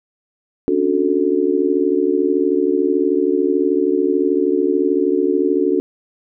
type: chord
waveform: sine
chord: D major seventh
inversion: third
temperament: just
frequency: 275.3 / 293.7 / 367.1 / 440.5 Hz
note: C#4 / D4 / F#4 / A4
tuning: -12 / 0 / -14 / +2 cents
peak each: -23 / -19 / -17 / -20 dBFS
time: 0.68-5.8 s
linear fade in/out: 0 ms
effects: none